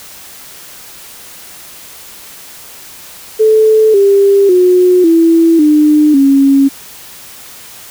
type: tone with pitch steps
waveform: sine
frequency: 436.2 / 397.7 / 362.6 / 330.6 / 301.4 / 274.8 Hz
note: A4 / G4 / F#4 / E4 / D4 / C#4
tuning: -15 / +25 / -35 / +5 / +45 / -15 cents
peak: -4 dBFS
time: 3.39-6.69 s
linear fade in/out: 20 ms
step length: 550 ms
effects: white hiss -33 dBFS RMS until 7.9 s